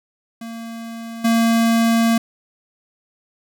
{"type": "tone with level steps", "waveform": "square", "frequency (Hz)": 229, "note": "A#3", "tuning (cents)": -31, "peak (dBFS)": [-30, -14], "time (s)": [0.41, 2.18], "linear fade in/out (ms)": 5, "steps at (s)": 1.24, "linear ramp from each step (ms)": 10, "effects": []}